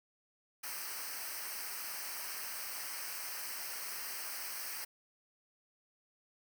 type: noise with comb filter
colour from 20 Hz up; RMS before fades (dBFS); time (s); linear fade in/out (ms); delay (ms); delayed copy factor
white; -42; 0.63-4.85; 10; 0.28; -0.85
effects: none